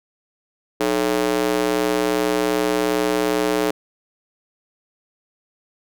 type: tone with high-pass filter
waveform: square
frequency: 61.3 Hz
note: B1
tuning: 12 cents flat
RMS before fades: -20 dBFS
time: 0.8-3.71 s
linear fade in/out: 5 ms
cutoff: 380 Hz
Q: 2.2
effects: none